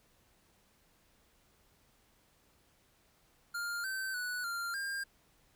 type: tone with pitch steps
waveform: square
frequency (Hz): 1404 / 1545 / 1477 / 1390 / 1604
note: F6 / G6 / F#6 / F6 / G6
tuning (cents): +9 / -26 / -3 / -9 / +39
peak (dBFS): -36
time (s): 3.54-5.04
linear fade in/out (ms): 10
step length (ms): 300
effects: pink hiss -69 dBFS RMS until 5.55 s